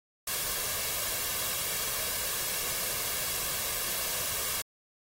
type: noise with comb filter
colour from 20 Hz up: white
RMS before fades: -32 dBFS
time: 0.27-4.62 s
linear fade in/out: 5 ms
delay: 1.8 ms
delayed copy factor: +0.5
effects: AAC 48 kbps